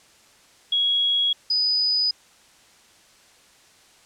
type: tone pair in turn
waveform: sine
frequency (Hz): 3322 / 4977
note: G#7 / D#8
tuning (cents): 0 / 0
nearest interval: perfect fifth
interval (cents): 700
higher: second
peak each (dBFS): -18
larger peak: neither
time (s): 0.72-1.33 / 1.5-2.11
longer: neither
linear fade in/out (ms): 5
effects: white hiss -54 dBFS RMS until 4.05 s + low-pass 8000 Hz 12 dB/octave